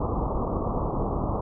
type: low-pass noise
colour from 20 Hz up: pink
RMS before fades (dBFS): -27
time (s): 0-1.41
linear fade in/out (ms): 5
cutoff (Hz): 1200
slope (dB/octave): 96
effects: none